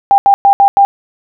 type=tone bursts at uneven times; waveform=sine; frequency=797 Hz; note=G5; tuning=28 cents sharp; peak=-3 dBFS; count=5; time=0.11-0.18 / 0.26-0.34 / 0.45-0.53 / 0.6-0.68 / 0.77-0.85 s; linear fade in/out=0 ms; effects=none